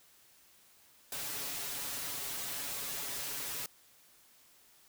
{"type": "noise with comb filter", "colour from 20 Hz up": "white", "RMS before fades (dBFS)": -39, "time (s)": [1.12, 3.66], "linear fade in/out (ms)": 2, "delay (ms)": 7.1, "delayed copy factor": 0.95, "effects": ["white hiss -63 dBFS RMS until 4.88 s"]}